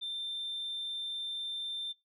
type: tone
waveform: sine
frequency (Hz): 3576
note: A7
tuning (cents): +27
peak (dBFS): -34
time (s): 0.01-1.93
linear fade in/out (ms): 20
effects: noise-tail reverb RT60 0.2 s tail -19 dB re dry + tanh soft clip ceiling -32 dBFS

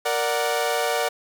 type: chord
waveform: sawtooth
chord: Bb augmented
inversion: none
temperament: equal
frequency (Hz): 466.2 / 587.3 / 740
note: Bb4 / D5 / F#5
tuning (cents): 0 / 0 / 0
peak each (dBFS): -22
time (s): 0.05-1.09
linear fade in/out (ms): 10
effects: none

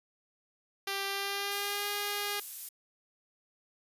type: tone with pitch glide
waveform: 5% pulse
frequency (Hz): 394.1 to 409.2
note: G4 to G#4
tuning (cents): +9 to -26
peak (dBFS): -21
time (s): 0.87-2.4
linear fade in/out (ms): 5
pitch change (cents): +65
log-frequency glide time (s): 1.05-1.89
type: noise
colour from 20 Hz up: violet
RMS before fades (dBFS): -39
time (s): 1.51-2.69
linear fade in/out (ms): 5
effects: resampled to 32000 Hz

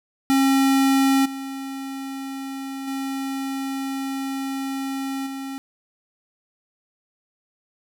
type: tone with level steps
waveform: square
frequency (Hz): 270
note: C#4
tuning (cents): -45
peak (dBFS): -16 / -30 / -26 / -30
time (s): 0.3-5.58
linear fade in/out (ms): 0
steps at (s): 1.25 / 2.87 / 5.26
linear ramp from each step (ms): 10
effects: none

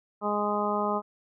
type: harmonic tone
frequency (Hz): 207.4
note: G#3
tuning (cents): -2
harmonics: 1 / 2 / 3 / 4 / 5 / 6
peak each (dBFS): -32 / -32 / -32 / -32 / -32 / -32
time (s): 0.21-1.02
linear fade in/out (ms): 50
effects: none

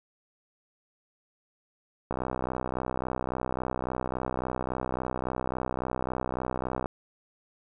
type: click train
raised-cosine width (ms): 1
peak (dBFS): -16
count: 303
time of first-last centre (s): 2.11-6.858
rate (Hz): 63.6
effects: none

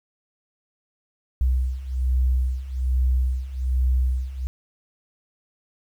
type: beating tone pair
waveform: sine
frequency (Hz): 62.9 / 64.1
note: B1 / C2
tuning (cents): +32 / -35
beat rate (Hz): 1.2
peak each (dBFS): -24 / -21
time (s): 1.41-4.47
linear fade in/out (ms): 0
effects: 9-bit

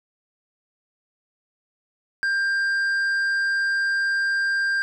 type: tone with tanh clipping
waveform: sine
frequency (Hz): 1591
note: G6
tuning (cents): +25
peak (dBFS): -21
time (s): 2.23-4.82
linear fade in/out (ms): 0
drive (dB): 6
effects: none

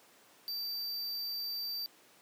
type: tone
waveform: square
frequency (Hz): 4658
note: D8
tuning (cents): -15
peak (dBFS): -36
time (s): 0.48-1.86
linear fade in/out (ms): 0
effects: pink hiss -61 dBFS RMS until 2.21 s + high-pass 300 Hz 12 dB/octave

